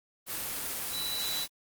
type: tone in noise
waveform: sine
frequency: 3951 Hz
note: B7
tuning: in tune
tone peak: -33 dBFS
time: 0.9-1.47 s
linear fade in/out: 50 ms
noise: white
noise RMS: -35 dBFS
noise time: 0.26-1.48 s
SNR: -1 dB
effects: Opus 24 kbps